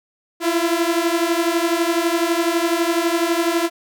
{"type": "beating tone pair", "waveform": "sawtooth", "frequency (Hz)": [331.5, 343.5], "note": ["E4", "F4"], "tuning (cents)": [10, -29], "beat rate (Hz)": 12, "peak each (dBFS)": -16, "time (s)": [0.4, 3.7], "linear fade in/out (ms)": 50, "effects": []}